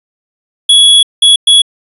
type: tone bursts at uneven times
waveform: square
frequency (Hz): 3364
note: G#7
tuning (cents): +22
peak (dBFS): -3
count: 3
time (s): 0.69-1.03 / 1.22-1.36 / 1.47-1.62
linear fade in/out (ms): 5
effects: resampled to 32000 Hz